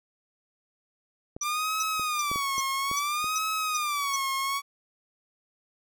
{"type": "clicks", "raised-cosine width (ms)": 2, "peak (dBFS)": [-24, -27, -23, -24, -29, -25, -29], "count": 7, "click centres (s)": [1.365, 1.996, 2.315, 2.359, 2.581, 2.914, 3.243]}
{"type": "tone with vibrato", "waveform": "sawtooth", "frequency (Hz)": 1177, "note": "D6", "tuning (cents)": 3, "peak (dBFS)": -23, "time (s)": [1.41, 4.62], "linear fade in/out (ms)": 50, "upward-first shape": "sine", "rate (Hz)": 0.6, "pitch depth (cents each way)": 150}
{"type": "tone bursts", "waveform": "sine", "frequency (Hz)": 5920, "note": "F#8", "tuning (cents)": 0, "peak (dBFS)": -27, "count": 8, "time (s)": [1.41, 4.162], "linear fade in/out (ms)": 5, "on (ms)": 29, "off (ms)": 360}
{"effects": []}